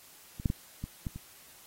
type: clicks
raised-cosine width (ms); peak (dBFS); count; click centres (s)
5; -27 / -14 / -17 / -23 / -21 / -28; 6; 0.399 / 0.458 / 0.501 / 0.84 / 1.068 / 1.16
effects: white hiss -55 dBFS RMS until 1.66 s + AAC 48 kbps